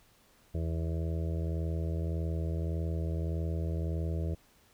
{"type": "harmonic tone", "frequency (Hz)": 81.7, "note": "E2", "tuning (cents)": -15, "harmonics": [1, 2, 4, 5, 6, 7, 8], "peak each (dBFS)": [-31, -37, -43, -45, -47, -48, -49], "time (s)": [0.54, 4.35], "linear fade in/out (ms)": 10, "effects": ["pink hiss -64 dBFS RMS until 4.73 s"]}